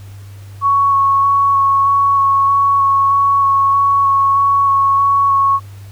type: tone with vibrato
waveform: sine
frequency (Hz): 1108.7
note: C#6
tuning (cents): 0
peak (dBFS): -9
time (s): 0.61-5.6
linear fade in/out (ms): 50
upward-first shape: square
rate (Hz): 1.6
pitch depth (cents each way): 9
effects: added 99 Hz sine -31 dBFS peak until 5.91 s + pink hiss -46 dBFS RMS until 5.91 s